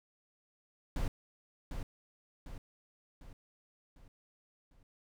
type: noise with echo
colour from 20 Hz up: brown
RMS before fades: -33 dBFS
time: 0.96-1.08 s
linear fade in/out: 2 ms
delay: 750 ms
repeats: 5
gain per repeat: -6 dB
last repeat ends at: 4.83 s
effects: none